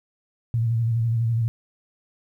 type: tone with vibrato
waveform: sine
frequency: 115.2 Hz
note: A#2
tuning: 20 cents flat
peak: -19 dBFS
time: 0.54-1.48 s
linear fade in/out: 0 ms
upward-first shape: square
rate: 12 Hz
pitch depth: 39 cents each way
effects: 10-bit